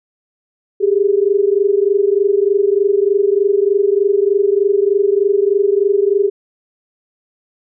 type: tone pair together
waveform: sine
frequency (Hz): 392 / 415.3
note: G4 / G#4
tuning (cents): 0 / 0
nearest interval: minor second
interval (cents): 100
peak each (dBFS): -13 / -14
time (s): 0.8-6.3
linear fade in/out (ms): 20
effects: none